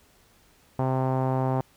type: tone with low-pass filter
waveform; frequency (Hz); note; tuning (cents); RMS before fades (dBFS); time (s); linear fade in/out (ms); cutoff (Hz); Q
sawtooth; 130.81; C3; 0; -25; 0.79-1.61; 0; 860; 2.7
effects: pink hiss -60 dBFS RMS until 1.76 s